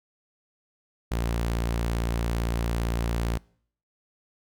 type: tone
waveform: sawtooth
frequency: 57.7 Hz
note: A#1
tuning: 17 cents flat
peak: -21 dBFS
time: 1.11-3.38 s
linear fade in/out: 10 ms
effects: noise-tail reverb RT60 0.6 s tail -25 dB re dry